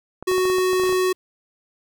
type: clicks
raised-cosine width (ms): 1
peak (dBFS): -19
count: 11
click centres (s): 0.226 / 0.315 / 0.381 / 0.454 / 0.5 / 0.584 / 0.732 / 0.798 / 0.836 / 0.893 / 0.926
type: tone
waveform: square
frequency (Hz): 370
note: F#4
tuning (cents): 0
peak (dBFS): -18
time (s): 0.27-1.13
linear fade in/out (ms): 10
type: noise with exponential decay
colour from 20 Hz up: pink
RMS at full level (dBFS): -37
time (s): 0.85-1.15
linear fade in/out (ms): 0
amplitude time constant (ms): 65
effects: none